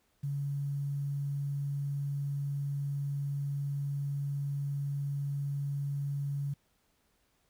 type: tone with quantisation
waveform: sine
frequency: 141.4 Hz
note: C#3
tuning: 35 cents sharp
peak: -31 dBFS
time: 0.23-6.54 s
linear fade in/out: 10 ms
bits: 10
effects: pink hiss -73 dBFS RMS until 7.49 s